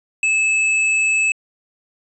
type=tone with tanh clipping; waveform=sine; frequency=2607 Hz; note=E7; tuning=20 cents flat; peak=-16 dBFS; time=0.23-1.32 s; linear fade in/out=2 ms; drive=14 dB; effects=resampled to 24000 Hz